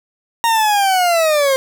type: linear sweep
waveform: 40% pulse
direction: down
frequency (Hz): 934 to 524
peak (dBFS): -11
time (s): 0.44-1.56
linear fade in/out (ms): 0
effects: none